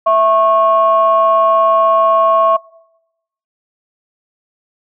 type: tone pair together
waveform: sine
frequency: 659.3 / 1094.2 Hz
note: E5 / C#6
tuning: 0 / -23 cents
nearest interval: major sixth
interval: 877 cents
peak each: -10 dBFS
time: 0.06-2.57 s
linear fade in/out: 10 ms
effects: noise-tail reverb RT60 0.9 s tail -24 dB re dry + tanh soft clip ceiling -1 dBFS